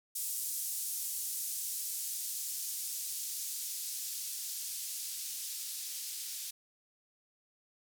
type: noise with band-pass filter sweep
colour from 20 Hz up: violet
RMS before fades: -39 dBFS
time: 0.15-6.51 s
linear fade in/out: 10 ms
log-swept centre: 7800 to 4100 Hz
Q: 0.83
effects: none